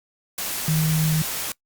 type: tone in noise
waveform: sine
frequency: 157.2 Hz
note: D#3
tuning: 18 cents sharp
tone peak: -18 dBFS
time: 0.68-1.22 s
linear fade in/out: 2 ms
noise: white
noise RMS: -28 dBFS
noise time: 0.38-1.52 s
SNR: +7 dB
effects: noise-tail reverb RT60 0.1 s tail -22 dB re dry + Opus 48 kbps